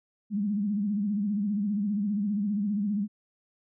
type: tone with vibrato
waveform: sine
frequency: 204.9 Hz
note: G#3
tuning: 23 cents flat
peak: -25 dBFS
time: 0.3-3.08 s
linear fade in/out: 50 ms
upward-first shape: sine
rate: 15 Hz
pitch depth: 90 cents each way
effects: none